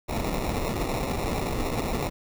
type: noise with sample-and-hold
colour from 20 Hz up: pink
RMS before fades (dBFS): -28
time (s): 0.08-2.1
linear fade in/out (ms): 20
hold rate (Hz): 1575
effects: none